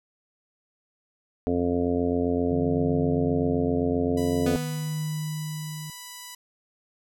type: harmonic tone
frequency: 87.7 Hz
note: F2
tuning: 8 cents sharp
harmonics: 1 / 2 / 3 / 4 / 5 / 6 / 7 / 8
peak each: -32 / -35 / -25 / -35 / -27 / -36 / -34 / -37 dBFS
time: 1.47-4.56 s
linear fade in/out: 0 ms
type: tone with tremolo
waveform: sine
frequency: 153.7 Hz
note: D#3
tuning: 21 cents flat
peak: -26 dBFS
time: 2.51-5.9 s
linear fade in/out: 0 ms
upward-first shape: triangle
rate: 0.5 Hz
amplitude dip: 75%
type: tone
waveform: 5% pulse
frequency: 987.8 Hz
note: B5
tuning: in tune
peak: -27 dBFS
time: 4.17-6.35 s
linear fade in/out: 5 ms
type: tone with exponential decay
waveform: 25% pulse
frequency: 246.9 Hz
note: B3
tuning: in tune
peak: -21 dBFS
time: 4.46-5.29 s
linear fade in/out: 5 ms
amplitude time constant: 180 ms
effects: none